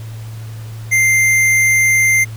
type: tone with hard clipping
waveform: sine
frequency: 2093 Hz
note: C7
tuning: in tune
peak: -11 dBFS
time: 0.91-2.25 s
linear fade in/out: 20 ms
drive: 14 dB
effects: added 111 Hz sine -26 dBFS peak until 2.36 s + pink hiss -41 dBFS RMS until 2.36 s